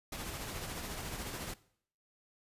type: noise with tremolo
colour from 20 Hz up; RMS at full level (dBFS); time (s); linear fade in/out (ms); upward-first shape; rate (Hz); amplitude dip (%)
pink; -40; 0.12-1.54; 5; sine; 14; 35
effects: noise-tail reverb RT60 0.6 s tail -19 dB re dry + resampled to 32000 Hz